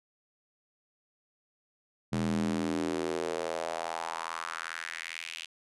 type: tone with high-pass filter sweep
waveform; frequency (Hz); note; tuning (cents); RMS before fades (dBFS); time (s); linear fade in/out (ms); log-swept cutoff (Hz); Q
square; 41.2; E1; 0; -34; 2.12-5.46; 10; 160 to 2900; 3
effects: resampled to 24000 Hz